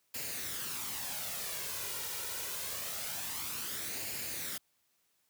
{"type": "noise with flanger", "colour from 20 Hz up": "white", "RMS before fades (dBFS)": -39, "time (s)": [0.14, 4.58], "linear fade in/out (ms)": 5, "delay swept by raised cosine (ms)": [0.42, 2.12], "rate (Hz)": 0.25, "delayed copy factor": 0.5, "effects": ["white hiss -75 dBFS RMS until 5.29 s", "high-pass 60 Hz 12 dB/octave"]}